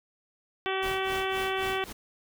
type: harmonic tone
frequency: 382.2 Hz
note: G4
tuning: 44 cents flat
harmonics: 1 / 2 / 3 / 4 / 5 / 6 / 7 / 8 / 9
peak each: -31 / -34 / -36 / -37 / -38 / -39 / -39 / -40 / -41 dBFS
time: 0.66-1.84 s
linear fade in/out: 0 ms
type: noise with tremolo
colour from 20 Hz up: pink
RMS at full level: -39 dBFS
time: 0.82-1.93 s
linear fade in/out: 10 ms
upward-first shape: sine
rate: 3.8 Hz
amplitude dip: 90%
effects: none